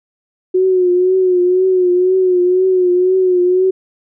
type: tone with vibrato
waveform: sine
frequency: 366.3 Hz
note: F#4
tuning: 17 cents flat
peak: -9 dBFS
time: 0.54-3.71 s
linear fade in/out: 10 ms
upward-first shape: triangle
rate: 2 Hz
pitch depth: 57 cents each way
effects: none